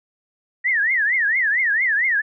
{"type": "tone with vibrato", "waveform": "sine", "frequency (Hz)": 1864.7, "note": "A#6", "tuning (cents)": 0, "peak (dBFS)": -16, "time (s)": [0.64, 2.22], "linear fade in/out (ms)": 20, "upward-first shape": "triangle", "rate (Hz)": 4.4, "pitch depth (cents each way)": 270, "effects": []}